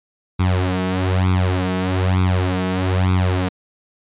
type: tone with flanger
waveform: sawtooth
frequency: 92.4 Hz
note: F#2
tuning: 2 cents flat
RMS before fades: -18 dBFS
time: 0.39-3.49 s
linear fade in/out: 10 ms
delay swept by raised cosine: 0.83 to 4.63 ms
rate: 1.1 Hz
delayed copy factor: +1
effects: resampled to 8000 Hz